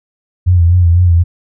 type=tone with vibrato; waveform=sine; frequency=87.31 Hz; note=F2; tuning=in tune; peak=-5 dBFS; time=0.46-1.24 s; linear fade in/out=20 ms; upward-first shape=sine; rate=4 Hz; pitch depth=64 cents each way; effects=none